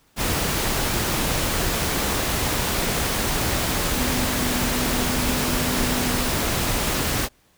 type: tone in noise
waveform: sine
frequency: 248.2 Hz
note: B3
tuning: 9 cents sharp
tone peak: -27 dBFS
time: 3.91-6.34 s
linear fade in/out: 50 ms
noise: pink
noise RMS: -23 dBFS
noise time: 0.16-7.29 s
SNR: -7 dB
effects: pink hiss -60 dBFS RMS until 7.57 s